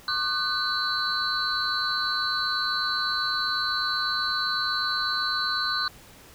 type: tone cluster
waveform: sine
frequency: 1090 / 1198 / 1503 / 4053 / 4421 Hz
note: C#6 / D6 / F#6 / B7 / C#8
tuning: -29 / +34 / +27 / +44 / -5 cents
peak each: -35 / -31 / -29 / -28 / -33 dBFS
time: 0.08-5.88 s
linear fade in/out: 2 ms
effects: pink hiss -50 dBFS RMS until 6.34 s